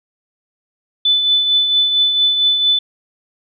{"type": "tone with tremolo", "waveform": "sine", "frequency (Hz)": 3500, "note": "A7", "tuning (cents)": -10, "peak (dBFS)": -9, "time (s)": [1.05, 2.79], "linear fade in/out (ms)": 5, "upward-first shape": "triangle", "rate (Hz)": 4.4, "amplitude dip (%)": 50, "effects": []}